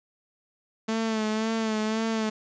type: tone with vibrato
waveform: sawtooth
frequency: 220 Hz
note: A3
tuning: in tune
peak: -21 dBFS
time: 0.88-2.3 s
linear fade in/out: 10 ms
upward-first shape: sine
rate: 1.9 Hz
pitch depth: 40 cents each way
effects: resampled to 16000 Hz + 8-bit